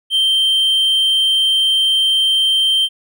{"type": "tone", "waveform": "triangle", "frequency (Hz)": 3136, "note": "G7", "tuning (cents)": 0, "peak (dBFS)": -10, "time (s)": [0.1, 2.89], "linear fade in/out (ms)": 50, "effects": []}